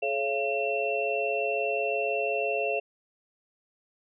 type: tone cluster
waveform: sine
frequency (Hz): 426.3 / 552 / 684 / 2704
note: G#4 / C#5 / F5 / E7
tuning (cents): +45 / -7 / -36 / +43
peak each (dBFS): -31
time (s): 0.02-2.8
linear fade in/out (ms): 10
effects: none